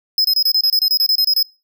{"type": "tone bursts", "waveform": "square", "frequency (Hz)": 5100, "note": "D#8", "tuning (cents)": 42, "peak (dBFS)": -12, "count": 14, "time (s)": [0.18, 1.428], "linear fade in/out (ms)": 2, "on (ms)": 65, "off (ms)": 26, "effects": ["noise-tail reverb RT60 0.3 s tail -23 dB re dry"]}